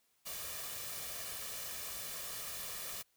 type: noise with comb filter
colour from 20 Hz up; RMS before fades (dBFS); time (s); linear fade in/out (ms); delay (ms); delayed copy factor
white; -43; 0.25-3.03; 20; 1.7; +0.55
effects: white hiss -75 dBFS RMS until 3.16 s